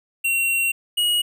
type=tone pair in turn; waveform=square; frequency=2740 / 2897 Hz; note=F7 / F#7; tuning=-34 / -37 cents; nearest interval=minor second; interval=97 cents; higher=second; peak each=-19 / -18 dBFS; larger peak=second; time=0.24-0.72 / 0.97-1.22 s; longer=first; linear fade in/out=10 ms; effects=none